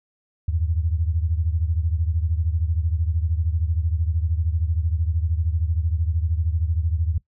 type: beating tone pair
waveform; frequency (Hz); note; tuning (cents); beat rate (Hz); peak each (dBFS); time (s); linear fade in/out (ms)
sine; 78.8 / 91.8; D#2 / F#2; +23 / -13; 13; -21 / -25; 0.48-7.18; 5
effects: noise-tail reverb RT60 0.1 s tail -19 dB re dry